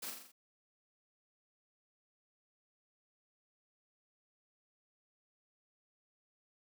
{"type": "noise with echo", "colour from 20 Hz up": "white", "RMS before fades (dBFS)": -43, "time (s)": [0.02, 0.11], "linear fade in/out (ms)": 10, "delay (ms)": 42, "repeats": 5, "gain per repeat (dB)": -4, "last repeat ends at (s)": 0.32, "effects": ["high-pass 150 Hz 12 dB/octave"]}